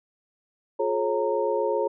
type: tone cluster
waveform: sine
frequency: 356.9 / 424.5 / 543 / 924 Hz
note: F4 / G#4 / C#5 / A#5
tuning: +38 / +38 / -36 / -16 cents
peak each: -30 / -26 / -26 / -30 dBFS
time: 0.79-1.88 s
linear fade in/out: 10 ms
effects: none